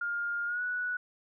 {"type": "tone with pitch glide", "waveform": "sine", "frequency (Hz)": [1411, 1473.5], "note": ["F6", "F#6"], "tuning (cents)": [17, -8], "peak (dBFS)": -30, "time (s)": [0.01, 0.97], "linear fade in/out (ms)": 5, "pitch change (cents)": 75, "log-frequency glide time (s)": [0.46, 0.62], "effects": []}